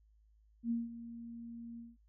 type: tone with ADSR envelope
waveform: sine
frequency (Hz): 233.1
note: A#3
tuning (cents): 0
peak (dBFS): -30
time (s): 0.63-1.97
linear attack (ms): 76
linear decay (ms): 180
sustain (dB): -14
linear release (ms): 190
effects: noise-tail reverb RT60 0.1 s tail -26 dB re dry + added 53 Hz sine -64 dBFS peak until 2.08 s